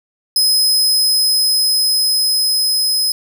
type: tone with level ramp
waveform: sawtooth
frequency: 5080 Hz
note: D#8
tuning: 35 cents sharp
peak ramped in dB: -8 to -11 dBFS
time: 0.36-3.12 s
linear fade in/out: 2 ms
effects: 8-bit